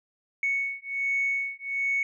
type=beating tone pair; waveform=sine; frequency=2217 / 2218.3 Hz; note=C#7 / C#7; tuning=0 / +1 cents; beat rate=1.3 Hz; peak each=-28 dBFS; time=0.43-2.03 s; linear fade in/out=2 ms; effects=tanh soft clip ceiling -18 dBFS